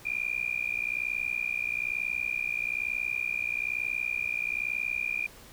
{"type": "tone with amplitude modulation", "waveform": "sine", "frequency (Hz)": 2413, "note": "D7", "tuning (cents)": 46, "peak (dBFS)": -24, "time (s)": [0.05, 5.27], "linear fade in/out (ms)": 10, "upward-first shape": "sine", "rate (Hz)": 61.1, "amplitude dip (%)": 100, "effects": ["pink hiss -51 dBFS RMS until 5.52 s"]}